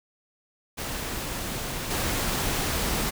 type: noise with level steps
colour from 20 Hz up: pink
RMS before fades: -32 / -27 dBFS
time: 0.77-3.11 s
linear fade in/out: 20 ms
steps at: 1.9 s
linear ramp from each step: 10 ms
effects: none